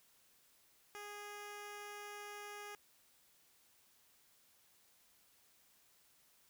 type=tone; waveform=10% pulse; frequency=412.7 Hz; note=G#4; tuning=11 cents flat; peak=-39 dBFS; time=0.95-2.75 s; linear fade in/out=0 ms; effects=white hiss -70 dBFS RMS until 6.49 s